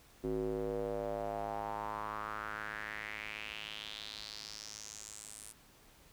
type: tone with band-pass filter sweep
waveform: square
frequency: 53.2 Hz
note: G#1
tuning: 42 cents sharp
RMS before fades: -41 dBFS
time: 0.23-5.53 s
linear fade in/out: 20 ms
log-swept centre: 340 to 9600 Hz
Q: 3.9
effects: pink hiss -62 dBFS RMS until 6.12 s